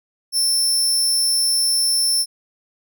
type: tone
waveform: 25% pulse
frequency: 5360 Hz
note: E8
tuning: 28 cents sharp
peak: -11 dBFS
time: 0.32-2.26 s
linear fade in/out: 50 ms
effects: none